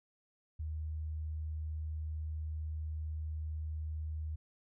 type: tone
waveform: sine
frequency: 77.78 Hz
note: D#2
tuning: in tune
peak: -36 dBFS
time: 0.59-4.36 s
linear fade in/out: 10 ms
effects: none